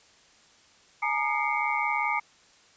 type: tone cluster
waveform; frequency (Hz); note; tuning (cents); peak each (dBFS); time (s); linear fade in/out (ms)
sine; 846 / 931 / 1217 / 2114 / 2252; G#5 / A#5 / D#6 / C7 / C#7; +32 / -2 / -39 / +17 / +27; -31; 1.02-2.2; 10
effects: white hiss -58 dBFS RMS until 2.76 s + resampled to 16000 Hz